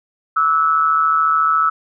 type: tone with amplitude modulation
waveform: sine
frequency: 1306 Hz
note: E6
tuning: 17 cents flat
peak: -9 dBFS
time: 0.36-1.7 s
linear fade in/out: 10 ms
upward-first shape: sine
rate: 154 Hz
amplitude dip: 70%
effects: none